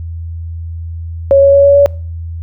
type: tone with pitch steps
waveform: sine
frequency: 552 / 555.8 / 559.7 / 563.6 / 567.5 Hz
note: C#5 / C#5 / C#5 / C#5 / C#5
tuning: -7 / +4 / +17 / +29 / +41 cents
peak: -3 dBFS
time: 1.31-1.86 s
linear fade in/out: 0 ms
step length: 110 ms
effects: noise-tail reverb RT60 0.5 s tail -26 dB re dry + added 83 Hz sine -20 dBFS peak until 2.42 s